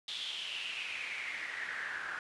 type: noise with band-pass filter sweep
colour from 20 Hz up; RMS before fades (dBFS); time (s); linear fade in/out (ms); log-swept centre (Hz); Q
pink; -40; 0.08-2.19; 2; 3500 to 1500; 6.3
effects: resampled to 24000 Hz